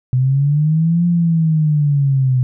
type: linear two-way sweep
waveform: sine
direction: up then down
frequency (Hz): 125.4 to 174.61 to 125.4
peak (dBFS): -11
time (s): 0.13-2.43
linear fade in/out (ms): 0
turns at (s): 1.06
effects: none